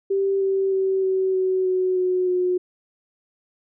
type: tone with pitch steps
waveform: sine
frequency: 391.3 / 387 / 382.8 / 378.6 / 374.5 / 370.4 / 366.4 / 362.4 Hz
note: G4 / G4 / G4 / F#4 / F#4 / F#4 / F#4 / F#4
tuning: -3 / -22 / -41 / +40 / +21 / +2 / -17 / -36 cents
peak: -18 dBFS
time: 0.1-2.58 s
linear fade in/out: 10 ms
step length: 310 ms
effects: none